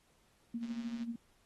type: tone with tremolo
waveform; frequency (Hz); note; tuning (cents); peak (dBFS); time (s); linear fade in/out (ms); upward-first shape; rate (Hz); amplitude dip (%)
sine; 233.1; A#3; 0; -34; 0.54-1.16; 5; sine; 13; 65
type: click train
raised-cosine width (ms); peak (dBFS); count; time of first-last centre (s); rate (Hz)
0.2; -39; 55; 0.63-1.033; 134
effects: pink hiss -71 dBFS RMS until 1.45 s + AAC 32 kbps